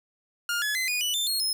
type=tone with pitch steps; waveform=sawtooth; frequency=1414 / 1701.1 / 2046 / 2462 / 2962 / 3563 / 4286 / 5157 Hz; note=F6 / G#6 / C7 / D#7 / F#7 / A7 / C8 / E8; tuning=+21 / +41 / -39 / -19 / +1 / +21 / +41 / -39 cents; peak=-22 dBFS; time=0.49-1.53 s; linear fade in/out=2 ms; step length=130 ms; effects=none